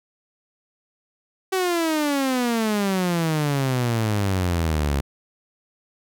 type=exponential sweep; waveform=sawtooth; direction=down; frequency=383.4 to 68.2 Hz; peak=-16 dBFS; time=1.52-5.01 s; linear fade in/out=10 ms; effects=none